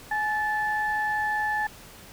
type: tone pair together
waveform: sine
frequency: 845 / 1749.6 Hz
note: G#5 / A6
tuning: +30 / -10 cents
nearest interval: octave + minor second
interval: 1260 cents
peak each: -26 dBFS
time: 0.11-1.67 s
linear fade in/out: 5 ms
effects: tanh soft clip ceiling -16 dBFS + pink hiss -47 dBFS RMS until 2.12 s